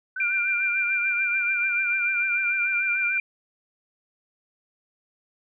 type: tone with vibrato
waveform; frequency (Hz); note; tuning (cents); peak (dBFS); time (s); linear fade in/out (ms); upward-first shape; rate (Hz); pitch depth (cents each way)
sine; 1482; F#6; +2; -28; 0.16-3.18; 5; triangle; 6.8; 99
type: tone with tremolo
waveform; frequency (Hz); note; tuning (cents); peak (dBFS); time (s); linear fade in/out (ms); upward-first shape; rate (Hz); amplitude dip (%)
sine; 2379; D7; +22; -21; 0.2-3.2; 2; sine; 7.1; 25
effects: none